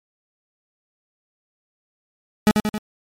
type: tone with echo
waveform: 40% pulse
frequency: 212.4 Hz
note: G#3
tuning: 39 cents sharp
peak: -10 dBFS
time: 2.47-2.51 s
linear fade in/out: 0 ms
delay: 90 ms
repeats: 3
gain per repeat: -4 dB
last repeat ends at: 2.78 s
effects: MP3 64 kbps